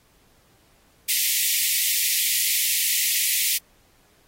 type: high-pass noise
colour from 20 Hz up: white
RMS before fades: -22 dBFS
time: 1.08-3.58 s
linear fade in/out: 10 ms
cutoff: 1900 Hz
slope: 96 dB/octave
effects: pink hiss -60 dBFS RMS until 4.27 s + AAC 48 kbps